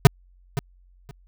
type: tone with echo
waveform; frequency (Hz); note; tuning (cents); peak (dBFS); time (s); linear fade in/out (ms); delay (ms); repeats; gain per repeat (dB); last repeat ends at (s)
square; 138.59; C#3; 0; -7; 0.05-0.07; 0; 520; 2; -15; 1.11
effects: added 45 Hz sine -52 dBFS peak until 1.27 s